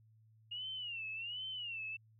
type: tone with vibrato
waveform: sine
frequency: 2828 Hz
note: F7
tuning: 21 cents sharp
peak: -40 dBFS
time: 0.51-1.97 s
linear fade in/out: 10 ms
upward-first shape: sine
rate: 1.3 Hz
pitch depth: 150 cents each way
effects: added 110 Hz sine -63 dBFS peak until 2.19 s